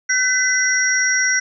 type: tone cluster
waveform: sine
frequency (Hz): 1524 / 2003 / 5680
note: G6 / B6 / F8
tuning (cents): -49 / +24 / +28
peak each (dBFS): -19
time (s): 0.09-1.4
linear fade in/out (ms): 10
effects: none